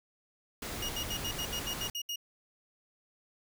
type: noise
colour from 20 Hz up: pink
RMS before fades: -39 dBFS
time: 0.62-1.9 s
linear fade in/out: 2 ms
type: tone bursts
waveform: 30% pulse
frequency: 2867 Hz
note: F7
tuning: 45 cents sharp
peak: -31 dBFS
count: 10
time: 0.82-2.159 s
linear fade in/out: 5 ms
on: 70 ms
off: 71 ms
effects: none